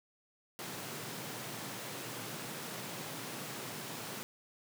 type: high-pass noise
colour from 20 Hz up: pink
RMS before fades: -43 dBFS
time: 0.59-4.23 s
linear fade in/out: 0 ms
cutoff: 110 Hz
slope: 96 dB/octave
effects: none